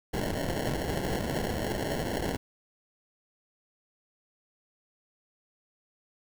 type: noise with sample-and-hold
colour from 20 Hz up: white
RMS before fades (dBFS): -31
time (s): 0.13-2.37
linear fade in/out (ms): 10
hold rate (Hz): 1225
effects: none